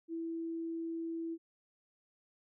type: tone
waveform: sine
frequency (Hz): 330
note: E4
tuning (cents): +2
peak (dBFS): -36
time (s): 0.08-1.38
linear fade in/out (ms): 50
effects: none